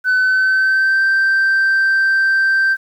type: tone with pitch glide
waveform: sine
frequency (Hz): 1509 to 1564.9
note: F#6 to G6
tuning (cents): +34 to -3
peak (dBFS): -9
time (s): 0.04-2.77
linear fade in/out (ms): 50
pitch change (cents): +63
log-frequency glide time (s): 0.15-1.03
effects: tanh soft clip ceiling -10 dBFS + 8-bit